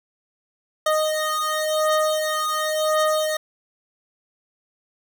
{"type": "beating tone pair", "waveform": "25% pulse", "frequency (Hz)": [619, 619.93], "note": ["D#5", "D#5"], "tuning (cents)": [-9, -6], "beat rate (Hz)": 0.93, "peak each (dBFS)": -19, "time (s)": [0.86, 3.37], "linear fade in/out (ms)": 5, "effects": []}